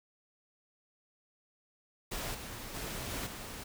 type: noise with level steps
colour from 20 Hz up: pink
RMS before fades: -38 / -44 / -40 / -38 / -44 dBFS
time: 2.11-3.64 s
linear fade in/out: 10 ms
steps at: 2.34 / 2.74 / 3.1 / 3.26 s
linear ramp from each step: 10 ms
effects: none